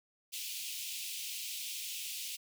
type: high-pass noise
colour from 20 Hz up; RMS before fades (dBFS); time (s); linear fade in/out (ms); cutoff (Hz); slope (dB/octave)
pink; -41; 0.32-2.37; 20; 2500; 48
effects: none

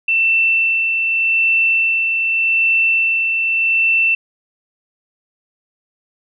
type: tone with tremolo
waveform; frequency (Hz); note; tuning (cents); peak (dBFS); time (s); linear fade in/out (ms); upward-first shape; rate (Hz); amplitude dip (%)
sine; 2678; E7; +27; -11; 0.08-4.15; 5; sine; 0.84; 35
effects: none

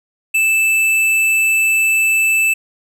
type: tone with hard clipping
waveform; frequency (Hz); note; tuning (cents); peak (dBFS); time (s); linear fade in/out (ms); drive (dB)
sine; 2637; E7; 0; -13; 0.34-2.54; 10; 11
effects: none

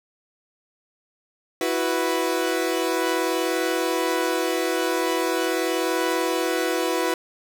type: chord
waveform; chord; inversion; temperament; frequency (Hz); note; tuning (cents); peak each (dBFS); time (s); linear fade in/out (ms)
sawtooth; E suspended second; none; equal; 329.6 / 370 / 493.9; E4 / F#4 / B4; 0 / 0 / 0; -22; 1.61-7.14; 2
effects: none

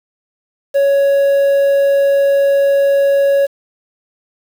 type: tone with quantisation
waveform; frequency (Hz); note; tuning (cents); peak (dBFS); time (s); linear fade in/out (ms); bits
triangle; 557; C#5; +8; -7; 0.74-3.47; 20; 6
effects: none

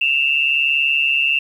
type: tone pair together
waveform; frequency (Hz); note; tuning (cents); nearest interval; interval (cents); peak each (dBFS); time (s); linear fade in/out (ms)
sine; 2637 / 2778; E7 / F7; 0 / -10; minor second; 90; -17; 0.01-1.39; 5
effects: 8-bit

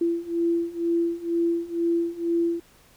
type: beating tone pair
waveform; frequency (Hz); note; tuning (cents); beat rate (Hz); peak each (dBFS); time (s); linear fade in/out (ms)
sine; 337.2 / 339.3; E4 / F4; +39 / -50; 2.1; -26 / -24; 0.01-2.6; 5
effects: pink hiss -56 dBFS RMS until 2.96 s

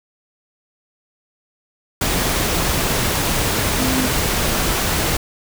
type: tone in noise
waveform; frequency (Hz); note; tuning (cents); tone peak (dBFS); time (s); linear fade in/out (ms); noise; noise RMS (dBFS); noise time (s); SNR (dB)
sine; 258.1; C4; -23; -20; 3.79-4.07; 5; pink; -19; 2.01-5.17; -4
effects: none

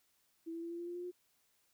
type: tone with pitch steps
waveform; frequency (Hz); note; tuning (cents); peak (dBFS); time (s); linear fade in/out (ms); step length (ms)
sine; 329.6 / 333.4 / 337.3 / 341.2 / 345.2 / 349.2 / 353.3 / 357.4; E4 / E4 / E4 / F4 / F4 / F4 / F4 / F4; 0 / +20 / +40 / -40 / -20 / 0 / +20 / +40; -40; 0.46-1.116; 20; 82
effects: white hiss -75 dBFS RMS until 1.73 s

